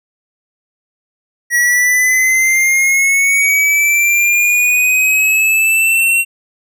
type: linear sweep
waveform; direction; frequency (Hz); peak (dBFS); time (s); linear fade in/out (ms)
square; up; 1913 to 2738; -10; 1.5-6.25; 50
effects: none